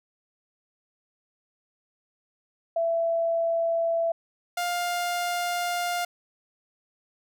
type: tone pair in turn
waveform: sine / sawtooth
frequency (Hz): 667 / 703.6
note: E5 / F5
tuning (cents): +20 / +13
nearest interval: minor second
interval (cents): 93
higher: second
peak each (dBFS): -22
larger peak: neither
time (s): 2.76-4.12 / 4.57-6.05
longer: second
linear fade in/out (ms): 5
effects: none